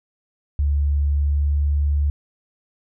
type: tone with pitch glide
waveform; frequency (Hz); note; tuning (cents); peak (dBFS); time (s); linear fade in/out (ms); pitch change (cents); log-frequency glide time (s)
sine; 71.9 to 72.48; D2 to D2; -36 to -22; -16; 0.59-2.1; 0; +14; 1.15-1.55
effects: none